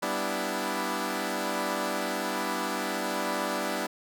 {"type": "chord", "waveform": "10% pulse", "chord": "E minor seventh", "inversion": "first", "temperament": "equal", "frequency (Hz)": [196, 246.9, 293.7, 329.6], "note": ["G3", "B3", "D4", "E4"], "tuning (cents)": [0, 0, 0, 0], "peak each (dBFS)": -26, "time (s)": [0.02, 3.87], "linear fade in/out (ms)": 10, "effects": []}